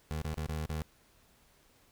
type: tone with dropouts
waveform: 25% pulse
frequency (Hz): 77.78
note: D#2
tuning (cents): 0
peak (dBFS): -30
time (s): 0.11-0.82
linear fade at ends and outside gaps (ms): 0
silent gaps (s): 0.216-0.246 / 0.342-0.373 / 0.465-0.487 / 0.659-0.694
effects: pink hiss -65 dBFS RMS until 1.91 s